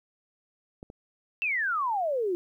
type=clicks; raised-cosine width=2 ms; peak=-28 / -30 dBFS; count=2; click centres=0.829 / 0.901 s
type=exponential sweep; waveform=sine; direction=down; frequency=2730 to 341.1 Hz; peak=-25 dBFS; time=1.42-2.35 s; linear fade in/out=0 ms
effects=11-bit